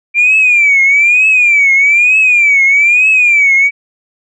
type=tone with vibrato; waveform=sine; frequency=2363 Hz; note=D7; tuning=10 cents sharp; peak=-4 dBFS; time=0.14-3.71 s; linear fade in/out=50 ms; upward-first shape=triangle; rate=1.1 Hz; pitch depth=170 cents each way; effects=tanh soft clip ceiling -1 dBFS